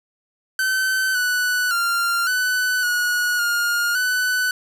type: tone with pitch steps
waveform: 45% pulse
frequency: 1532 / 1483 / 1389 / 1498 / 1458 / 1418 / 1497 Hz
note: G6 / F#6 / F6 / F#6 / F#6 / F6 / F#6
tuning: -40 / +4 / -10 / +21 / -26 / +26 / +20 cents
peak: -18 dBFS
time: 0.59-4.51 s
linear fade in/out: 2 ms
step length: 560 ms
effects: none